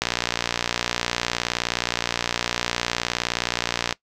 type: click train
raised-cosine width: 0.2 ms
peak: -4 dBFS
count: 233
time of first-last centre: 0.02-3.926 s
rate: 59.4 Hz
effects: noise-tail reverb RT60 0.1 s tail -21 dB re dry